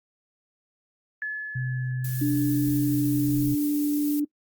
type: tone with exponential decay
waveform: sine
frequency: 1715 Hz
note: A6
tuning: 45 cents flat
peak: -26 dBFS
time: 1.22-3.43 s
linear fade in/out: 1 ms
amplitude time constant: 480 ms
type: tone with pitch glide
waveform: sine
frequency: 127 to 130.04 Hz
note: B2 to C3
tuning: +49 to -10 cents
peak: -26 dBFS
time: 1.55-3.55 s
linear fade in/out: 10 ms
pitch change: +41 cents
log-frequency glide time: 1.97-2.7 s
type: noise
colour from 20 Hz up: violet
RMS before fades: -36 dBFS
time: 2.04-4.2 s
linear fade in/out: 5 ms
type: tone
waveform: sine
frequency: 293.7 Hz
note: D4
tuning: in tune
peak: -21 dBFS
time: 2.21-4.25 s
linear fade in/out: 10 ms
effects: noise-tail reverb RT60 0.1 s tail -22 dB re dry + Opus 32 kbps